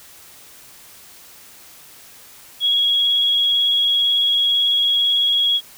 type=tone with vibrato; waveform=sine; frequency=3320 Hz; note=G#7; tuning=1 cent flat; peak=-14 dBFS; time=2.6-5.61 s; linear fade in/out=50 ms; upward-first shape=square; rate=18 Hz; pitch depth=10 cents each way; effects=white hiss -44 dBFS RMS until 5.77 s